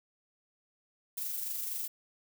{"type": "noise with amplitude modulation", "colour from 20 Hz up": "violet", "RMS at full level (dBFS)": -35, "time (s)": [1.17, 1.88], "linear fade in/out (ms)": 10, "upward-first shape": "sine", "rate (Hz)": 24.1, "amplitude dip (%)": 35, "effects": []}